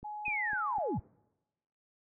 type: click train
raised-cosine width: 3 ms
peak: -36 dBFS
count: 4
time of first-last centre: 0.03-0.784 s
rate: 3.98 Hz
type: tone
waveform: sine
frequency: 841 Hz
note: G#5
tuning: 22 cents sharp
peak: -38 dBFS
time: 0.04-0.98 s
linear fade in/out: 10 ms
type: linear sweep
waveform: sine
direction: down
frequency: 2567 to 55 Hz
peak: -31 dBFS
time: 0.25-1 s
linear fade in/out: 10 ms
effects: noise-tail reverb RT60 1.0 s tail -26 dB re dry